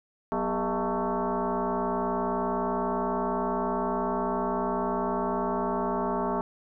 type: tone with frequency modulation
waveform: sine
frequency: 246.9 Hz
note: B3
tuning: in tune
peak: -25 dBFS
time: 0.32-6.41 s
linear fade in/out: 0 ms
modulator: 217 Hz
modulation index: 4.2
effects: none